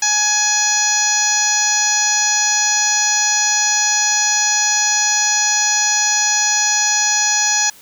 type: harmonic tone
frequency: 840 Hz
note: G#5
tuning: 19 cents sharp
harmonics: 1 / 2 / 3 / 4 / 5 / 6 / 7 / 8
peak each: -23 / -22 / -26 / -29 / -24 / -25 / -18 / -18 dBFS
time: 0.02-7.7 s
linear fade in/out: 5 ms
effects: white hiss -44 dBFS RMS until 7.81 s